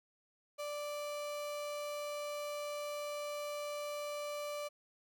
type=tone; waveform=35% pulse; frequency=587 Hz; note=D5; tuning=1 cent flat; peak=-37 dBFS; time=0.58-4.69 s; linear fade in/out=20 ms; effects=none